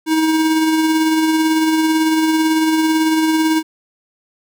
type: tone with tremolo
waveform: square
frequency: 317.2 Hz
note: D#4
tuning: 33 cents sharp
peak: -12 dBFS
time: 0.06-3.63 s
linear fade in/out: 50 ms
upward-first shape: sine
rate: 18 Hz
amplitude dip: 30%
effects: none